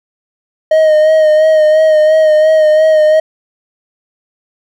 triangle tone with vibrato, 622.3 Hz, D#5, in tune, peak -3 dBFS, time 0.71-3.2 s, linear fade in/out 5 ms, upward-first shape sine, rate 2.9 Hz, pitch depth 30 cents each way, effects none

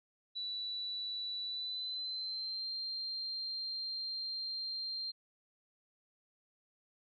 sine tone with pitch glide, 3951 to 4176 Hz, B7 to C8, 0 to -4 cents, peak -37 dBFS, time 0.35-5.12 s, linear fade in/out 20 ms, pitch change +96 cents, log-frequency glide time 1.45-2.7 s, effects none

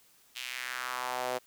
sawtooth tone with high-pass filter sweep, 126.1 Hz, B2, 36 cents sharp, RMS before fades -36 dBFS, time 0.35-1.39 s, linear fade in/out 20 ms, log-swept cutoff 3000 to 530 Hz, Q 2.3, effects white hiss -63 dBFS RMS until 1.46 s

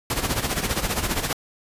pink noise with tremolo, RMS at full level -22 dBFS, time 0.1-1.33 s, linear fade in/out 2 ms, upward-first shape sine, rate 15 Hz, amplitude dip 70%, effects resampled to 32000 Hz

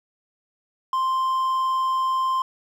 triangle tone, 1046.5 Hz, C6, in tune, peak -18 dBFS, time 0.93-2.42 s, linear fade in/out 2 ms, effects none

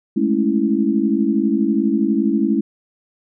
sine chord, A major seventh, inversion third, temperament equal, 207.7 / 220 / 277.2 / 329.6 Hz, G#3 / A3 / C#4 / E4, 0 / 0 / 0 / 0 cents, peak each -20 dBFS, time 0.16-2.61 s, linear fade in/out 10 ms, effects none

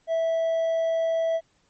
triangle tone with hard clipping, 656 Hz, E5, 9 cents flat, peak -22 dBFS, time 0.07-1.41 s, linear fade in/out 50 ms, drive 5 dB, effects pink hiss -66 dBFS RMS until 1.69 s + MP3 32 kbps

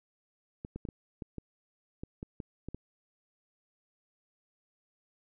clicks, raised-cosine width 3 ms, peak -26 dBFS, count 11, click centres 0.649 / 0.76 / 0.852 / 0.888 / 1.222 / 1.383 / 2.035 / 2.229 / 2.402 / 2.686 / 2.746 s, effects none

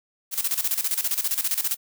blue noise with tremolo, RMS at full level -23 dBFS, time 0.31-1.77 s, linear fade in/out 50 ms, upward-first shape square, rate 15 Hz, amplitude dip 75%, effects none

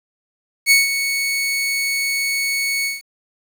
sawtooth tone with ADSR envelope, 2217 Hz, C#7, in tune, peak -5 dBFS, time 0.66-3.02 s, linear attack 49 ms, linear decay 160 ms, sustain -10 dB, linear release 170 ms, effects 7-bit

